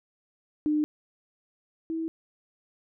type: tone pair in turn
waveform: sine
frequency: 301.8 / 324.8 Hz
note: D4 / E4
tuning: +47 / -26 cents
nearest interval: minor second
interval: 127 cents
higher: second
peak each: -22 / -28 dBFS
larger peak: first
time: 0.66-0.84 / 1.9-2.08 s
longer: neither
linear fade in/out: 0 ms
effects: none